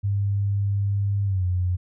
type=tone with pitch glide; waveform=sine; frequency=100.3 to 90.4 Hz; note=G2 to F#2; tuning=+40 to -40 cents; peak=-20 dBFS; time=0.03-1.77 s; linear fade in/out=20 ms; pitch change=-180 cents; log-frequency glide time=1.25-1.45 s; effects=none